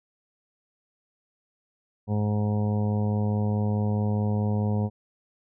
harmonic tone, 104.7 Hz, G#2, 15 cents sharp, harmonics 1 / 2 / 3 / 4 / 5 / 6 / 7 / 8 / 9, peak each -24 / -27 / -43 / -36 / -37 / -46 / -40 / -45 / -43 dBFS, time 2.07-4.9 s, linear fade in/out 50 ms, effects none

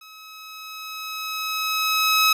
15% pulse tone with level ramp, 1281 Hz, E6, 50 cents flat, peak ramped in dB -37 to -8 dBFS, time 0.01-2.33 s, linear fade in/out 5 ms, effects none

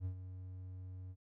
triangle tone with ADSR envelope, 92.5 Hz, F#2, in tune, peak -33 dBFS, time 0-1.16 s, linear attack 53 ms, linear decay 90 ms, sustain -10 dB, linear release 53 ms, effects none

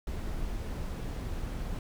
brown noise, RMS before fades -35 dBFS, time 0.07-1.79 s, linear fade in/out 2 ms, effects none

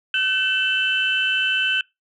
sine tone cluster, 1527 / 2648 / 3037 Hz, G6 / E7 / F#7, -46 / +7 / +44 cents, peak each -22 dBFS, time 0.14-1.81 s, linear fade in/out 2 ms, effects noise-tail reverb RT60 0.2 s tail -23 dB re dry + tanh soft clip ceiling -9 dBFS

